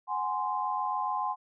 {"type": "tone cluster", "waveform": "sine", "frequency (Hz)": [743, 830, 1042], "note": ["F#5", "G#5", "C6"], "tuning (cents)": [7, -1, -7], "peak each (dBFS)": [-36, -32, -31], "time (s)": [0.07, 1.36], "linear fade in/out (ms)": 50, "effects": []}